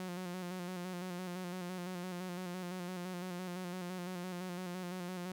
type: tone with vibrato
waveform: sawtooth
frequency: 180.4 Hz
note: F#3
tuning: 44 cents flat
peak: -36 dBFS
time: 0-5.32 s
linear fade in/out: 2 ms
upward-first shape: square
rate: 5.9 Hz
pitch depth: 40 cents each way
effects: none